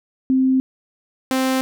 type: tone pair in turn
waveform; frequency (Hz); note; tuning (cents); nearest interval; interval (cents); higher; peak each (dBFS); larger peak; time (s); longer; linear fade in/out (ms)
sine / sawtooth; 261.6 / 261.6; C4 / C4; 0 / 0; unison; 0; neither; -13; neither; 0.3-0.6 / 1.31-1.61; neither; 0
effects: none